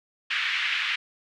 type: band-pass noise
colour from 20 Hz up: white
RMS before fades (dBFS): -27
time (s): 0.3-0.96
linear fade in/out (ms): 10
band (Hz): 1600 to 2900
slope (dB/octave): 24
effects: none